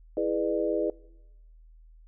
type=chord; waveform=sine; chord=E dominant seventh; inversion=none; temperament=equal with one note detuned; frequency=329.6 / 415.3 / 493.9 / 601.1 Hz; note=E4 / G#4 / B4 / D5; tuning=0 / 0 / 0 / +40 cents; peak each=-30 dBFS; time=0.17-0.9 s; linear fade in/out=2 ms; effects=noise-tail reverb RT60 1.0 s tail -24 dB re dry + added 40 Hz sine -50 dBFS peak until 2.07 s